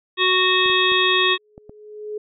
harmonic tone, 370 Hz, F#4, in tune, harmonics 1 / 3 / 5 / 7 / 9 / 10, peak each -22 / -22 / -22 / -22 / -22 / -22 dBFS, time 0.17-1.38 s, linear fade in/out 50 ms
clicks, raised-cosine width 2 ms, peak -25 dBFS, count 5, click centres 0.66 / 0.699 / 0.919 / 1.579 / 1.695 s
sine tone with exponential growth, 422.7 Hz, G#4, 31 cents sharp, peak -24 dBFS, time 1.3-2.18 s, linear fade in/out 5 ms, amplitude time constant 190 ms
effects none

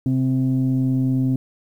sine tone pair together, 130.81 / 261.4 Hz, C3 / C4, 0 / -1 cents, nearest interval octave, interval 1199 cents, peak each -18 dBFS, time 0.06-1.36 s, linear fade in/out 2 ms, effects tanh soft clip ceiling -12 dBFS + 9-bit

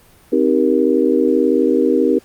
sine chord, C minor seventh, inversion none, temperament just, 261.6 / 314 / 392.4 / 470.9 Hz, C4 / Eb4 / G4 / Bb4, 0 / +16 / +2 / +18 cents, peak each -17 dBFS, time 0.32-2.19 s, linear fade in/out 10 ms, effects pink hiss -49 dBFS RMS until 2.24 s + Opus 32 kbps

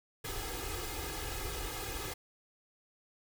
pink noise with comb filter, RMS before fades -39 dBFS, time 0.24-2.14 s, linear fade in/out 10 ms, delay 2.4 ms, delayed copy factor +0.95, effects none

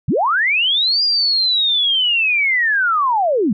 sine linear two-way sweep, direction up then down, 91 to 4880 to 178.8 Hz, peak -13 dBFS, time 0.08-3.53 s, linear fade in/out 5 ms, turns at 1.03 s, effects none

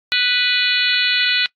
harmonic tone with a mistuned harmonic, 493.9 Hz, B4, in tune, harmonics 3 / 4 / 5 / 6 / 7 / 8 / 9, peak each -22 / -24 / -20 / -23 / -23 / -21 / -24 dBFS, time 0.12-1.46 s, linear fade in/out 0 ms, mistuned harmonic 9, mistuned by -57 cents, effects noise-tail reverb RT60 0.1 s tail -24 dB re dry + AAC 48 kbps

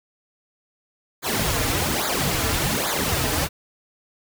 pink noise with flanger, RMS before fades -23 dBFS, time 1.22-3.49 s, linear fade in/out 50 ms, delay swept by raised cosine 0.35 to 5.55 ms, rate 1.2 Hz, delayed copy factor -0.95, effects none

